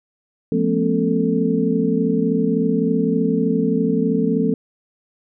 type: tone cluster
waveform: sine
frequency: 174 / 214.5 / 237.9 / 270.1 / 443.3 Hz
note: F3 / A3 / A#3 / C#4 / A4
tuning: -6 / -44 / +35 / -45 / +13 cents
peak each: -22 dBFS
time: 0.52-4.54 s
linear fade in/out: 2 ms
effects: none